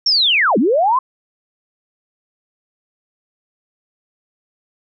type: linear two-way sweep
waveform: sine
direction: down then up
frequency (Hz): 5588 to 190 to 1076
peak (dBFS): -11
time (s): 0.06-0.99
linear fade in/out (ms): 5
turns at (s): 0.58
effects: none